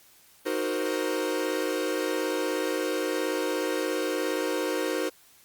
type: chord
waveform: 45% pulse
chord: C half-diminished seventh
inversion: first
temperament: equal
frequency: 311.1 / 370 / 466.2 / 523.3 Hz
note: Eb4 / Gb4 / Bb4 / C5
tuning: 0 / 0 / 0 / 0 cents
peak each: -32 dBFS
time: 0.45-5.1 s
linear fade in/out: 20 ms
effects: white hiss -57 dBFS RMS until 5.44 s + Opus 48 kbps